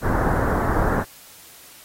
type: low-pass noise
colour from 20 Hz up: pink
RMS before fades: -21 dBFS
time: 0.01-1.05 s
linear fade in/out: 50 ms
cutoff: 1700 Hz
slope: 48 dB/octave
effects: white hiss -46 dBFS RMS until 1.84 s + AAC 48 kbps